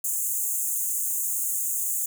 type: high-pass noise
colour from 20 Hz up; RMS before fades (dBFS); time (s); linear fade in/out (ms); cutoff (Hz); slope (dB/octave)
pink; -27; 0.04-2.06; 5; 6600; 96
effects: none